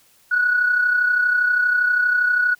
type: tone pair together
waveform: sine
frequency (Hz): 1465.5 / 1498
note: F#6 / F#6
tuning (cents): -17 / +21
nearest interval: unison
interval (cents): 38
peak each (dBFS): -15 / -24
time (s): 0.31-2.55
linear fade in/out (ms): 10
effects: tanh soft clip ceiling -8 dBFS + white hiss -56 dBFS RMS until 2.59 s